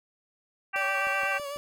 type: harmonic tone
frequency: 390 Hz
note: G4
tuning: 9 cents flat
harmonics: 2 / 3 / 4 / 5 / 6 / 7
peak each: -34 / -34 / -30 / -36 / -34 / -33 dBFS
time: 0.73-1.39 s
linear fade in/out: 20 ms
type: tone with vibrato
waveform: 30% pulse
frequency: 570 Hz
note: C#5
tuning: 48 cents sharp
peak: -31 dBFS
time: 0.76-1.57 s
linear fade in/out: 0 ms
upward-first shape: sine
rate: 8 Hz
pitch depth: 40 cents each way
type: click train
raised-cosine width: 2 ms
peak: -35 dBFS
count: 4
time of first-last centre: 1.07-1.562 s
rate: 6.1 Hz
effects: none